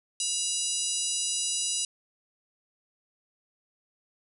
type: harmonic tone with a mistuned harmonic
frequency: 987.8 Hz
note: B5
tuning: in tune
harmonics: 3 / 4 / 5 / 6 / 7 / 8 / 9 / 10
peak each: -37 / -36 / -37 / -34 / -35 / -34 / -36 / -36 dBFS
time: 0.2-1.85 s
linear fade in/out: 2 ms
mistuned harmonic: 3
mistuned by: -75 cents
effects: none